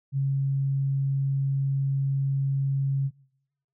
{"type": "tone", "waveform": "sine", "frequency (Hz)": 137, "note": "C#3", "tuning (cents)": -20, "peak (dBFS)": -22, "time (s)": [0.12, 3.11], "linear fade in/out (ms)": 50, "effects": ["noise-tail reverb RT60 0.9 s tail -25 dB re dry"]}